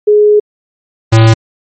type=tone pair in turn; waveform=sine / square; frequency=418.8 / 112.28 Hz; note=G#4 / A2; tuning=+15 / +36 cents; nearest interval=octave + major seventh; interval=2279 cents; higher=first; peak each=-3 dBFS; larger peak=neither; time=0.07-0.4 / 1.12-1.34 s; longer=first; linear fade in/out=10 ms; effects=MP3 32 kbps